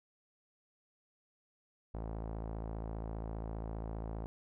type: tone with low-pass filter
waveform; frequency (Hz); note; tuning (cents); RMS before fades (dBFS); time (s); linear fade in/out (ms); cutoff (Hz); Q
sawtooth; 55; A1; 0; -41; 1.94-4.26; 0; 800; 1.5
effects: none